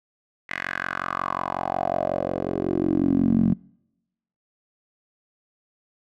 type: tone with band-pass filter sweep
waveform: 10% pulse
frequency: 45.52 Hz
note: F#1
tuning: 28 cents flat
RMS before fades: -24 dBFS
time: 0.49-3.54 s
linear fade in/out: 10 ms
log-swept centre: 2000 to 200 Hz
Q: 4.7
effects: noise-tail reverb RT60 0.9 s tail -26 dB re dry